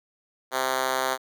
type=tone with high-pass filter; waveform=5% pulse; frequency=130.81 Hz; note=C3; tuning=in tune; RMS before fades=-26 dBFS; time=0.51-1.18 s; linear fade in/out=50 ms; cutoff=500 Hz; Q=0.94; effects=none